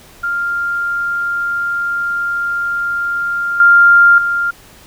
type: tone with level steps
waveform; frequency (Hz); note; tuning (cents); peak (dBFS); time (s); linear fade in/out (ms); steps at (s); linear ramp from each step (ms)
sine; 1396.9; F6; 0; -15 / -4 / -13; 0.23-4.51; 10; 3.6 / 4.18; 2
effects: pink hiss -42 dBFS RMS until 4.86 s